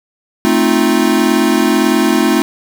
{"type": "chord", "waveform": "square", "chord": "F dominant seventh", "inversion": "first", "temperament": "equal", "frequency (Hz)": [220, 261.6, 311.1, 349.2], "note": ["A3", "C4", "Eb4", "F4"], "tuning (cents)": [0, 0, 0, 0], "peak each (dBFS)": -16, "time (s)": [0.45, 2.42], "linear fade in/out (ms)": 0, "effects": []}